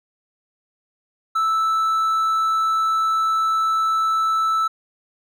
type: tone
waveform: triangle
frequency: 1316 Hz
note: E6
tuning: 3 cents flat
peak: -15 dBFS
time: 1.35-4.68 s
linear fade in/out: 10 ms
effects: none